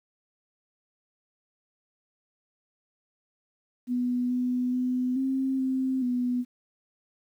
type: tone with pitch steps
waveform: sine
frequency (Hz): 246.8 / 249.3 / 251.8 / 265.5 / 261.7 / 247.1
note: B3 / B3 / B3 / C4 / C4 / B3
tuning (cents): -1 / +16 / +34 / +25 / 0 / +1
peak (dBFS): -24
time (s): 3.87-6.45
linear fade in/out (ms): 50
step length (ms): 430
effects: 10-bit